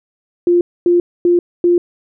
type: tone bursts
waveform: sine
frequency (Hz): 349.5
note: F4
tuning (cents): +1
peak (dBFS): -8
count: 4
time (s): 0.47-1.78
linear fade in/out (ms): 2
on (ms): 140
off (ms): 250
effects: none